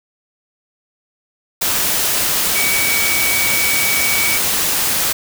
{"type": "tone in noise", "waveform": "sine", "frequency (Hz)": 2265, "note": "C#7", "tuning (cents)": 37, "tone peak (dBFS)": -18, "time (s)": [2.55, 4.38], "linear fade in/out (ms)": 10, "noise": "white", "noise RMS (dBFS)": -17, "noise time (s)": [1.61, 5.13], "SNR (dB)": -4, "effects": []}